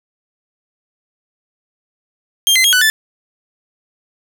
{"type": "tone with pitch steps", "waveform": "sawtooth", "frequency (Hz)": [3198, 2060, 3265, 1493, 1754], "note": ["G7", "C7", "G#7", "F#6", "A6"], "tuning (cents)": [34, -28, -30, 15, -6], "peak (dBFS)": -6, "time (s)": [2.47, 2.9], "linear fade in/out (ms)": 0, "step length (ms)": 86, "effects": []}